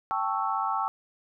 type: chord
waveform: sine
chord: A dominant seventh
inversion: third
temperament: equal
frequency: 784 / 880 / 1108.7 / 1318.5 Hz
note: G5 / A5 / C#6 / E6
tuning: 0 / 0 / 0 / 0 cents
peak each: -31 dBFS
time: 0.11-0.88 s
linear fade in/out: 0 ms
effects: none